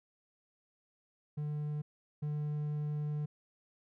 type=tone pair in turn; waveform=triangle; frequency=149.1 / 149.1 Hz; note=D3 / D3; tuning=+27 / +27 cents; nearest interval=unison; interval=0 cents; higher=neither; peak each=-32 / -31 dBFS; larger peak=second; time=1.37-1.82 / 2.22-3.26 s; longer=second; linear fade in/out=10 ms; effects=none